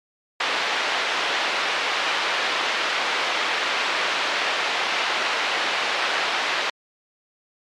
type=band-pass noise; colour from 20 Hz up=white; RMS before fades=-23 dBFS; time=0.4-6.7 s; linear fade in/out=5 ms; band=510 to 3100 Hz; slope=12 dB/octave; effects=low-pass 5000 Hz 12 dB/octave + MP3 96 kbps

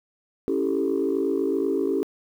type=chord; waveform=sine; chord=A dominant seventh; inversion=first; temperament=equal; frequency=277.2 / 329.6 / 392 / 440 Hz; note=C#4 / E4 / G4 / A4; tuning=0 / 0 / 0 / 0 cents; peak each=-26 / -27 / -24 / -28 dBFS; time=0.48-2.03 s; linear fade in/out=0 ms; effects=tanh soft clip ceiling -14 dBFS + 9-bit

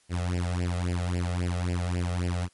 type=tone with flanger; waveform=sawtooth; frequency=88.6 Hz; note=F2; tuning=25 cents sharp; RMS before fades=-28 dBFS; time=0.09-2.49 s; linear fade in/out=50 ms; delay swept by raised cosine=0.39 to 1.59 ms; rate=3.7 Hz; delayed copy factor=+1; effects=white hiss -64 dBFS RMS until 2.53 s + MP3 48 kbps

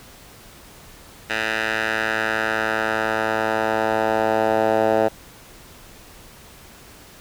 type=tone with band-pass filter sweep; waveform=10% pulse; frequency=110 Hz; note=A2; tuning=in tune; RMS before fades=-21 dBFS; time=1.29-5.09 s; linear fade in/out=20 ms; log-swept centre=2100 to 670 Hz; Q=1.7; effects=pink hiss -45 dBFS RMS until 7.2 s

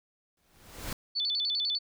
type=noise with exponential growth; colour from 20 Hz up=pink; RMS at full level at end=-34 dBFS; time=0.37-0.93 s; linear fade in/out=2 ms; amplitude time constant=120 ms
type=tone with vibrato; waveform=sine; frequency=3951 Hz; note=B7; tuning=in tune; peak=-27 dBFS; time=1.15-1.79 s; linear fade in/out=20 ms; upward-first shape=square; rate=10 Hz; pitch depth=210 cents each way
effects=none

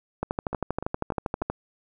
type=two click trains; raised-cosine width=1 ms; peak=-18 / -12 dBFS; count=4 / 17; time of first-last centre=0.53-1.418 / 0.23-1.5 s; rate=3.38 / 12.6 Hz; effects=none

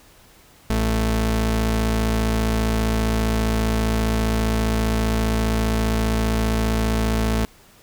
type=tone pair together; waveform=sawtooth; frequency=55.05 / 110.1 Hz; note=A1 / A2; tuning=+2 / +2 cents; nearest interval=octave; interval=1200 cents; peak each=-16 dBFS; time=0.7-7.45 s; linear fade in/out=0 ms; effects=pink hiss -51 dBFS RMS until 7.82 s

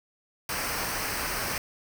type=noise with comb filter; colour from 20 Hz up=pink; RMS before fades=-31 dBFS; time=0.49-1.58 s; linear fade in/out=2 ms; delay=0.28 ms; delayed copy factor=-0.6; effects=none

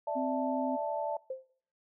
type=chord; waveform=sine; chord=D suspended second; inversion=none; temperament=equal; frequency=587.3 / 659.3 / 880 Hz; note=D5 / E5 / A5; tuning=0 / 0 / 0 cents; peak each=-35 dBFS; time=0.07-1.17 s; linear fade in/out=5 ms
type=tone; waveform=sine; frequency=261.6 Hz; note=C4; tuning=in tune; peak=-32 dBFS; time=0.15-0.77 s; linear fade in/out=20 ms
type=tone with exponential decay; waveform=sine; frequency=523.3 Hz; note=C5; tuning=in tune; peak=-31 dBFS; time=1.3-1.5 s; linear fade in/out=5 ms; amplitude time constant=42 ms
effects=noise-tail reverb RT60 0.6 s tail -24 dB re dry

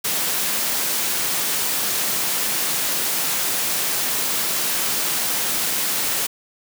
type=high-pass noise; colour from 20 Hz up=white; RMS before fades=-22 dBFS; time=0.04-6.27 s; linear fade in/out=10 ms; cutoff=130 Hz; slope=24 dB/octave; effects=none

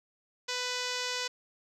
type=tone with low-pass filter; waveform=5% pulse; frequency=497.3 Hz; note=B4; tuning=12 cents sharp; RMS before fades=-34 dBFS; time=0.48-1.28 s; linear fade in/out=10 ms; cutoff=6500 Hz; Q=1.2; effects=none

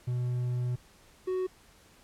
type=tone pair in turn; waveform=triangle; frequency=123.47 / 371 Hz; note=B2 / F#4; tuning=0 / +5 cents; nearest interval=octave + perfect fifth; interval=1905 cents; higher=second; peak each=-26 dBFS; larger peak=neither; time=0.07-0.76 / 1.27-1.47 s; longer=first; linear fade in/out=10 ms; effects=pink hiss -59 dBFS RMS until 2.03 s + low-pass 12000 Hz 12 dB/octave

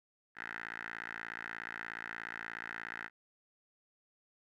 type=tone with band-pass filter; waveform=10% pulse; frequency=56.8 Hz; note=A#1; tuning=44 cents flat; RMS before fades=-44 dBFS; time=0.35-3.1 s; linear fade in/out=50 ms; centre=1700 Hz; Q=9.6; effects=none

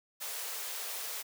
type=high-pass noise; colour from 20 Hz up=white; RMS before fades=-39 dBFS; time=0.2-1.23 s; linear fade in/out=20 ms; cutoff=410 Hz; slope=48 dB/octave; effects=none

